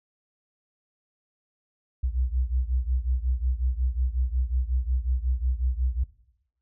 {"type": "beating tone pair", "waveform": "sine", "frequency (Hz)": [60.9, 66.4], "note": ["B1", "C2"], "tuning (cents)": [-24, 26], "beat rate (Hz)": 5.5, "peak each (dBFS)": [-25, -28], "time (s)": [2.03, 6.04], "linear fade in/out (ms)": 10, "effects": ["noise-tail reverb RT60 0.8 s tail -17 dB re dry"]}